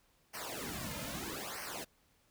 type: noise with flanger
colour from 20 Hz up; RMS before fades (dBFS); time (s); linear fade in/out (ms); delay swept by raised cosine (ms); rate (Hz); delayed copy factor
pink; -42; 0.33-1.85; 20; 0.27 to 2.67; 0.78; -0.95
effects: pink hiss -71 dBFS RMS until 2.3 s